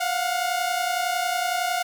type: tone pair together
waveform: sawtooth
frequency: 700 / 730.9 Hz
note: F5 / F#5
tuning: +4 / -21 cents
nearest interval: minor second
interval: 75 cents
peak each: -22 dBFS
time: 0-1.83 s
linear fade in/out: 10 ms
effects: none